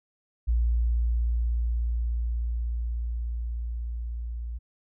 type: tone with level ramp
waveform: sine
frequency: 58.27 Hz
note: A#1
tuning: in tune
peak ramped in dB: -20 to -31 dBFS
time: 0.47-4.59 s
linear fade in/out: 20 ms
effects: none